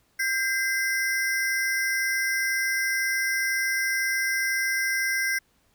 square ring-modulated tone, 1822 Hz, A#6, 40 cents flat, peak -21 dBFS, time 0.19-5.39 s, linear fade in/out 10 ms, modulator 233 Hz, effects pink hiss -66 dBFS RMS until 5.74 s

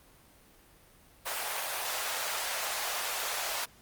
pink high-pass noise, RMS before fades -34 dBFS, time 1.25-3.66 s, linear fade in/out 20 ms, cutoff 600 Hz, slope 24 dB/octave, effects pink hiss -59 dBFS RMS until 3.81 s + Opus 32 kbps

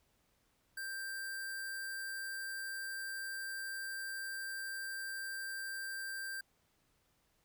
sine tone with sample-and-hold, 1578 Hz, G6, 11 cents sharp, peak -39 dBFS, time 0.77-6.41 s, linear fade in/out 5 ms, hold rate 6300 Hz, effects pink hiss -75 dBFS RMS until 7.44 s

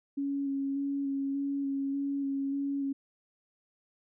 sine tone with vibrato, 277.2 Hz, C#4, in tune, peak -29 dBFS, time 0.17-2.93 s, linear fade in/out 10 ms, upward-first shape square, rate 1.7 Hz, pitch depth 14 cents each way, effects none

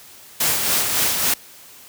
white noise with tremolo, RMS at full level -18 dBFS, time 0.4-1.34 s, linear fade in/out 5 ms, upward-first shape sine, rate 3.6 Hz, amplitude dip 40%, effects white hiss -44 dBFS RMS until 1.88 s + high-pass 60 Hz 12 dB/octave

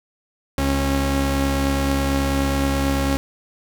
sawtooth tone pair together, 69.28 / 273 Hz, C#2 / C#4, 0 / -26 cents, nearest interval 2 octaves, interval 2374 cents, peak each -17 dBFS, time 0.58-3.17 s, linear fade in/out 0 ms, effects none

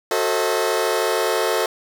sawtooth chord, F# diminished seventh, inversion none, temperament just, 370 / 444 / 532.8 / 639.4 Hz, F#4 / A4 / C5 / Eb5, 0 / +16 / +31 / +47 cents, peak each -21 / -18 / -21 / -21 dBFS, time 0.11-1.66 s, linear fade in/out 2 ms, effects none

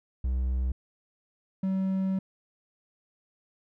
triangle tone pair in turn, 63.6 / 190.58 Hz, C2 / G3, -48 / -49 cents, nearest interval octave + perfect fifth, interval 1899 cents, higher second, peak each -23 dBFS, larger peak neither, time 0.24-0.72 / 1.63-2.19 s, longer second, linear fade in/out 5 ms, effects none

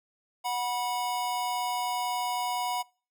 square tone pair together, 734 / 975.8 Hz, F#5 / B5, -14 / -21 cents, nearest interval perfect fourth, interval 493 cents, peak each -32 / -32 dBFS, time 0.44-2.83 s, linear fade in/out 20 ms, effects noise-tail reverb RT60 0.4 s tail -26 dB re dry

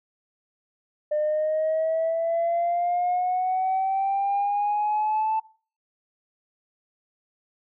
sine exponential sweep, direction up, 600 to 882 Hz, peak -20 dBFS, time 1.11-5.4 s, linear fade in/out 10 ms, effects noise-tail reverb RT60 0.4 s tail -21 dB re dry + tanh soft clip ceiling -18 dBFS

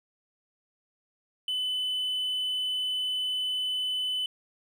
triangle tone, 3012 Hz, F#7, 30 cents sharp, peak -25 dBFS, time 1.48-4.26 s, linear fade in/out 2 ms, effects tanh soft clip ceiling -21 dBFS

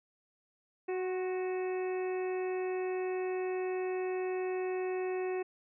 harmonic tone with a mistuned harmonic, 370.4 Hz, F#4, 2 cents sharp, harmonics 1 / 2 / 3 / 4 / 5 / 6 / 7, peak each -32 / -42 / -50 / -55 / -49 / -53 / -49 dBFS, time 0.88-5.43 s, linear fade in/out 10 ms, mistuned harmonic 3, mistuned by -34 cents, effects none

